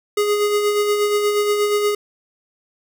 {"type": "tone with tremolo", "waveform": "square", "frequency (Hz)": 414.5, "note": "G#4", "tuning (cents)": -3, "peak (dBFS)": -15, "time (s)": [0.17, 1.95], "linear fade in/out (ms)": 5, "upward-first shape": "sine", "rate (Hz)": 8.4, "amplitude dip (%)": 40, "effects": []}